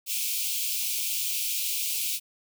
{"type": "high-pass noise", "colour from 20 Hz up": "white", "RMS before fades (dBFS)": -29, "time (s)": [0.06, 2.2], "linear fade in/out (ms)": 50, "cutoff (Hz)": 2300, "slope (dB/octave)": 96, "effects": []}